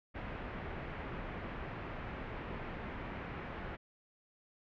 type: low-pass noise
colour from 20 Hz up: pink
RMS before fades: -43 dBFS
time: 0.14-3.77 s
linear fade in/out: 20 ms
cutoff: 2400 Hz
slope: 24 dB/octave
effects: none